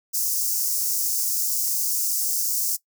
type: high-pass noise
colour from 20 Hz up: white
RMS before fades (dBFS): -24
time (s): 0.13-2.77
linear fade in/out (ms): 20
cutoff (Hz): 5100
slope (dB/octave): 48
effects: noise-tail reverb RT60 0.1 s tail -19 dB re dry